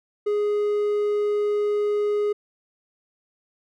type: tone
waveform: triangle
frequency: 415.3 Hz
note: G#4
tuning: in tune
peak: -18 dBFS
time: 0.26-2.33 s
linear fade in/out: 10 ms
effects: none